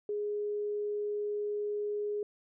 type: tone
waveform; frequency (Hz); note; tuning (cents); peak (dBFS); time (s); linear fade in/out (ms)
sine; 415.3; G#4; 0; -31; 0.09-2.23; 2
effects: none